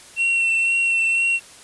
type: tone with vibrato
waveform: triangle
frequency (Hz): 2714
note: E7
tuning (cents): +50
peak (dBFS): -15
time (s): 0.16-1.4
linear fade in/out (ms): 50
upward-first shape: sine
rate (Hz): 2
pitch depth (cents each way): 16
effects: white hiss -44 dBFS RMS until 1.63 s + resampled to 24000 Hz